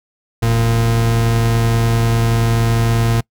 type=tone pair together; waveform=40% pulse; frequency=41.8 / 115 Hz; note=E1 / A#2; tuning=+25 / -23 cents; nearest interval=octave + tritone; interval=1752 cents; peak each=-21 / -12 dBFS; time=0.42-3.21 s; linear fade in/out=10 ms; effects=noise-tail reverb RT60 0.1 s tail -25 dB re dry